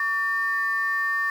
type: tone pair together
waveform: sine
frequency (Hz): 1137 / 1800.4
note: C#6 / A6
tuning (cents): +44 / +39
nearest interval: minor sixth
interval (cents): 795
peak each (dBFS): -27 / -22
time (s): 0-1.3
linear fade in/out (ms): 2
effects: tanh soft clip ceiling -16 dBFS + 8-bit